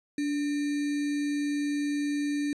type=tone with sample-and-hold; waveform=sine; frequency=290.1 Hz; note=D4; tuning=21 cents flat; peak=-26 dBFS; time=0.18-2.53 s; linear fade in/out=2 ms; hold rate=2100 Hz; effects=resampled to 22050 Hz